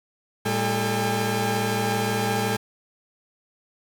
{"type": "tone cluster", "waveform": "sawtooth", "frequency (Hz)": [113.2, 200.9, 439.1, 806], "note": ["A2", "G3", "A4", "G5"], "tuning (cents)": [50, 43, -4, 48], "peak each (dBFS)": -24, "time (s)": [0.45, 2.57], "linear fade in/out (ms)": 10, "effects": []}